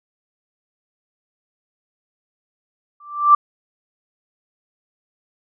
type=tone with exponential growth; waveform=sine; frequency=1174.7 Hz; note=D6; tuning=in tune; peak=-4 dBFS; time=3-3.35 s; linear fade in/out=5 ms; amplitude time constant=74 ms; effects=none